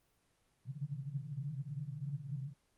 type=band-pass noise; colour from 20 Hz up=white; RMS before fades=-42 dBFS; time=0.65-2.54 s; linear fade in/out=20 ms; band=130 to 150 Hz; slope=96 dB/octave; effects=pink hiss -75 dBFS RMS until 2.77 s + Opus 24 kbps